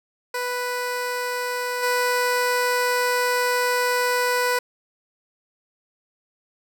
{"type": "tone with level steps", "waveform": "15% pulse", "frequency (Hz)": 493.9, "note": "B4", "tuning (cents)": 0, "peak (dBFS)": [-18, -13], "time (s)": [0.34, 4.59], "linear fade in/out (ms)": 5, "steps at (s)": 1.82, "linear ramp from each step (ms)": 20, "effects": []}